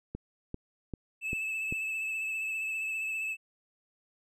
click train, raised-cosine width 3 ms, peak -23 dBFS, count 5, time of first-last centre 0.15-1.725 s, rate 2.54 Hz
triangle tone with vibrato, 2616 Hz, E7, 14 cents flat, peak -30 dBFS, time 1.21-3.37 s, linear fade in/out 50 ms, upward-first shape triangle, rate 15 Hz, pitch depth 32 cents each way
effects none

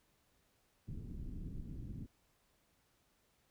pink low-pass noise, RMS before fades -45 dBFS, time 0.87-2.07 s, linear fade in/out 20 ms, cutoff 260 Hz, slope 24 dB/octave, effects pink hiss -75 dBFS RMS until 3.5 s

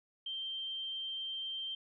sine tone, 3144 Hz, G7, 4 cents sharp, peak -37 dBFS, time 0.26-1.75 s, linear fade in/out 5 ms, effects none

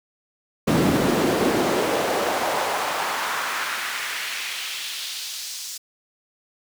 brown noise with high-pass filter sweep, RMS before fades -24 dBFS, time 0.67-5.78 s, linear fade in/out 10 ms, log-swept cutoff 200 to 5800 Hz, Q 1.5, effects none

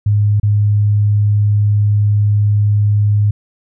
sine tone with dropouts, 103.83 Hz, G#2, in tune, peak -9 dBFS, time 0.06-3.31 s, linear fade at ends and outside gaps 5 ms, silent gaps 0.399-0.431 s, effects none

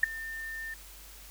sine tone with ADSR envelope, 1800 Hz, A6, 39 cents sharp, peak -15 dBFS, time 0.03-0.74 s, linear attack 5 ms, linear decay 9 ms, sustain -21 dB, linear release 4 ms, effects added 48 Hz sine -51 dBFS peak until 1.3 s + white hiss -51 dBFS RMS until 1.3 s

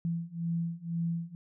sine beating tone pair, 167.1 / 169.1 Hz, E3 / E3, +24 / +44 cents, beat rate 2 Hz, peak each -34 / -33 dBFS, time 0.05-1.35 s, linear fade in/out 0 ms, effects none

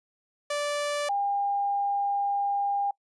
sawtooth / sine tone pair in turn, 584 / 804.2 Hz, D5 / G5, -10 / +44 cents, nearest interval tritone, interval 554 cents, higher second, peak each -23 / -24 dBFS, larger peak first, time 0.5-1.09 / 1.09-2.91 s, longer second, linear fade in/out 5 ms, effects noise-tail reverb RT60 0.1 s tail -24 dB re dry + resampled to 24000 Hz

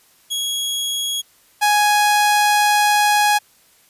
sawtooth tone pair in turn, 3322 / 832.6 Hz, G#7 / G#5, 0 / +4 cents, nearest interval 2 octaves, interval 2396 cents, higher first, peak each -17 / -9 dBFS, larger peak second, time 0.3-1.22 / 1.61-3.39 s, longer second, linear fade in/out 20 ms, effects white hiss -54 dBFS RMS until 3.89 s + resampled to 32000 Hz

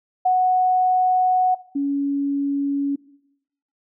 sine tone pair in turn, 738 / 280.9 Hz, F#5 / C#4, -5 / +23 cents, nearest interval octave + perfect fourth, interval 1672 cents, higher first, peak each -14 / -19 dBFS, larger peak first, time 0.25-1.55 / 1.75-2.96 s, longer first, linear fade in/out 10 ms, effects noise-tail reverb RT60 0.8 s tail -20 dB re dry

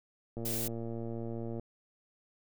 click train, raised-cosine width 2 ms, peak -27 dBFS, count 142, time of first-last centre 0.37-1.596 s, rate 115 Hz
blue noise, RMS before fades -36 dBFS, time 0.45-0.68 s, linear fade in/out 5 ms
effects none

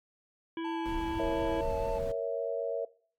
harmonic tone, 329.7 Hz, E4, in tune, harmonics 1 / 3 / 5 / 7 / 9 / 10, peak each -33 / -43 / -47 / -50 / -52 / -53 dBFS, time 0.57-1.61 s, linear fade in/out 2 ms
triangle tone with vibrato, 880 Hz, A5, in tune, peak -35 dBFS, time 0.64-1.99 s, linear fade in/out 10 ms, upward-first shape sine, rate 4.2 Hz, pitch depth 28 cents each way
brown noise, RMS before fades -38 dBFS, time 0.85-2.12 s, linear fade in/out 5 ms
sine chord, A# diminished, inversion none, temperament equal, 466.2 / 554.4 / 659.3 Hz, A#4 / C#5 / E5, 0 / 0 / 0 cents, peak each -34 dBFS, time 1.19-2.85 s, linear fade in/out 5 ms
effects noise-tail reverb RT60 0.5 s tail -21 dB re dry + MP3 96 kbps

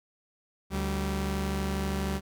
sawtooth tone pair together, 72.59 / 193.6 Hz, D2 / G3, -20 / -21 cents, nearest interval octave + perfect fourth, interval 1699 cents, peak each -27 dBFS, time 0.7-2.21 s, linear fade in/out 50 ms, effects none

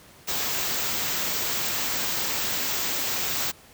white band-stop noise, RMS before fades -27 dBFS, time 0.27-3.52 s, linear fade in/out 20 ms, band 8200 to 13000 Hz, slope 96 dB/octave, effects pink hiss -51 dBFS RMS until 3.73 s + high-pass 60 Hz 12 dB/octave

